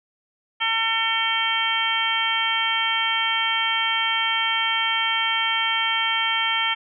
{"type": "harmonic tone", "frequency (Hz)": 450, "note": "A4", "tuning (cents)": 39, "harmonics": [2, 3, 4, 5, 6, 7], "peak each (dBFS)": [-28, -28, -29, -25, -31, -24], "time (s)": [0.6, 6.75], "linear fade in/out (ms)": 20, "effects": []}